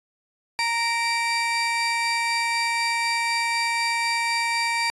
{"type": "tone pair together", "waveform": "30% pulse", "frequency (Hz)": [930, 2327], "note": ["A#5", "D7"], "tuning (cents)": [-4, -17], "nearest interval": "octave + major third", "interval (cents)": 1587, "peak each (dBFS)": -22, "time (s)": [0.59, 4.9], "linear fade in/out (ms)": 0, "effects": ["resampled to 24000 Hz"]}